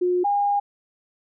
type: tone pair in turn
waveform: sine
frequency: 359.1 / 812 Hz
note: F4 / G#5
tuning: +48 / -39 cents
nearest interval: octave + major second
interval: 1413 cents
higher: second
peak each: -18 dBFS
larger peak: neither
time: 0.01-0.24 / 0.24-0.6 s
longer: second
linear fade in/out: 10 ms
effects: none